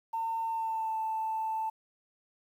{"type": "tone with pitch glide", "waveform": "sine", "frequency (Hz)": [905, 882.8], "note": ["A5", "A5"], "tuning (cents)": [48, 5], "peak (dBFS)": -29, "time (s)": [0.13, 1.7], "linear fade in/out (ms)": 10, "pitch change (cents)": -43, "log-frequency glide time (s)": [0.43, 0.97], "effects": ["tanh soft clip ceiling -25 dBFS", "10-bit"]}